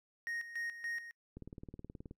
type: tone with tremolo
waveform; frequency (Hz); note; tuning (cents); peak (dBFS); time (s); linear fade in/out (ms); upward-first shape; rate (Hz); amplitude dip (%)
triangle; 1864.7; A#6; 0; -35; 0.27-1.11; 0; square; 3.5; 70
type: click train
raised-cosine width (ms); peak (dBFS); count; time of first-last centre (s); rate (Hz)
3; -34; 15; 1.37-2.111; 18.9
effects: noise-tail reverb RT60 0.1 s tail -25 dB re dry